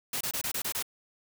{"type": "noise bursts", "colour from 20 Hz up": "white", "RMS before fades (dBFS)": -32, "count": 7, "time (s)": [0.13, 0.826], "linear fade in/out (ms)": 5, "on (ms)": 78, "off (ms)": 25, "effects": []}